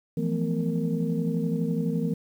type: tone cluster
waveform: sine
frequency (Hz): 165 / 176.7 / 217.6 / 250 / 461.9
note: E3 / F3 / A3 / B3 / A#4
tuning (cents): +2 / +21 / -19 / +21 / -16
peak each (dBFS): -27 / -32 / -30 / -30 / -33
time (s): 0.17-2.14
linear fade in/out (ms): 5
effects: tanh soft clip ceiling -14 dBFS + 9-bit